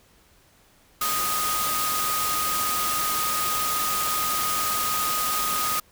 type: tone in noise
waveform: sine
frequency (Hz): 1244.5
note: D#6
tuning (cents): 0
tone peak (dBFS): -26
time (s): 1.01-5.8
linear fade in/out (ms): 5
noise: white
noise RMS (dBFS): -27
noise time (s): 1.01-5.8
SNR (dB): -2
effects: pink hiss -58 dBFS RMS until 5.91 s